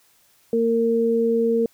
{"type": "tone pair together", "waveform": "sine", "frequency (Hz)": [230, 460], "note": ["A#3", "A#4"], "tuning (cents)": [-23, -23], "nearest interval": "octave", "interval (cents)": 1200, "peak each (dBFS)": [-22, -18], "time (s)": [0.53, 1.66], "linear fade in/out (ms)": 2, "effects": ["white hiss -59 dBFS RMS until 1.73 s"]}